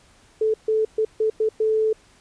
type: tone bursts at uneven times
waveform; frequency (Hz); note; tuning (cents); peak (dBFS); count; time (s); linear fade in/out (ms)
sine; 436.9; A4; -12; -17; 6; 0.41-0.54 / 0.68-0.85 / 0.98-1.05 / 1.2-1.3 / 1.4-1.49 / 1.6-1.93; 5
effects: pink hiss -55 dBFS RMS until 2.2 s + resampled to 22050 Hz